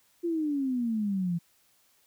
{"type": "exponential sweep", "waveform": "sine", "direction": "down", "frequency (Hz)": [349.2, 166.7], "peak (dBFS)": -26, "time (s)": [0.23, 1.39], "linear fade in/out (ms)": 20, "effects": ["white hiss -66 dBFS RMS until 2.06 s"]}